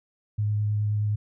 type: tone with vibrato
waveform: sine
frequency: 105 Hz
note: G#2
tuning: 19 cents sharp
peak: -22 dBFS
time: 0.38-1.16 s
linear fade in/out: 10 ms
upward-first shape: sine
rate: 9.5 Hz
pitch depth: 12 cents each way
effects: none